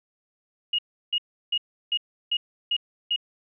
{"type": "tone bursts", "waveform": "sine", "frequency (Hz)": 2871, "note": "F7", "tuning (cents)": 47, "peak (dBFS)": -21, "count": 7, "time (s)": [0.73, 3.162], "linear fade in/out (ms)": 5, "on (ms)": 56, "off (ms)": 340, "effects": []}